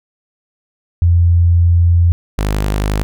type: tone pair in turn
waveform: sine / sawtooth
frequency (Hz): 86 / 51.14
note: F2 / G#1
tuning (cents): -26 / -26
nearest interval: major sixth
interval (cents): 900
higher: first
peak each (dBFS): -7 / -10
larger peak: first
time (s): 1.02-2.12 / 2.38-3.03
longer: first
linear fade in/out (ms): 0
effects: none